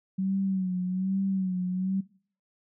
sine tone with vibrato, 187.9 Hz, F#3, 27 cents sharp, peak -25 dBFS, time 0.18-2.01 s, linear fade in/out 10 ms, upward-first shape sine, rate 1.2 Hz, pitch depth 61 cents each way, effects noise-tail reverb RT60 0.5 s tail -20 dB re dry

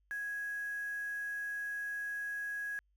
sine tone with quantisation, 1661 Hz, G#6, in tune, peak -36 dBFS, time 0.11-2.79 s, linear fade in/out 0 ms, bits 9, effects added 50 Hz sine -70 dBFS peak until 2.96 s

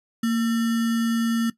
sine tone with sample-and-hold, 230 Hz, A#3, 23 cents flat, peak -19 dBFS, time 0.23-1.5 s, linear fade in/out 5 ms, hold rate 1575 Hz, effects noise-tail reverb RT60 0.1 s tail -17 dB re dry + resampled to 32000 Hz

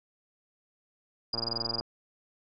sine tone bursts, 4870 Hz, D#8, 38 cents flat, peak -27 dBFS, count 11, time 1.33-1.803 s, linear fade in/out 5 ms, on 23 ms, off 22 ms
click train, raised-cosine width 1 ms, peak -25 dBFS, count 55, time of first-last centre 1.34-1.81 s, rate 115 Hz
effects none

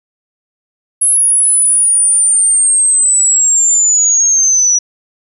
sine linear sweep, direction down, 10720 to 5820 Hz, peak -7 dBFS, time 1.01-4.79 s, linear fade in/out 10 ms, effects none

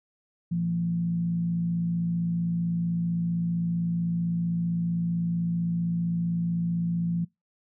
sine tone with frequency modulation, 171 Hz, F3, 36 cents flat, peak -24 dBFS, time 0.51-7.25 s, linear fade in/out 10 ms, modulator 55.6 Hz, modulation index 0.35, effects noise-tail reverb RT60 0.2 s tail -25 dB re dry

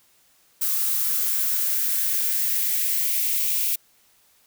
violet noise with high-pass filter sweep, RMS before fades -23 dBFS, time 0.61-3.76 s, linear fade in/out 10 ms, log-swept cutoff 1100 to 2500 Hz, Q 2.6, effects white hiss -60 dBFS RMS until 4.46 s

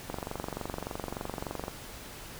click train, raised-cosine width 1 ms, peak -20 dBFS, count 38, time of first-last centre 0.1-1.681 s, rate 23.4 Hz, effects pink hiss -45 dBFS RMS until 2.39 s

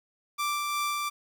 sawtooth tone with tremolo, 1174.7 Hz, D6, in tune, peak -23 dBFS, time 0.38-1.1 s, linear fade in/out 20 ms, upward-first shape sine, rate 2.8 Hz, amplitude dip 25%, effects 10-bit

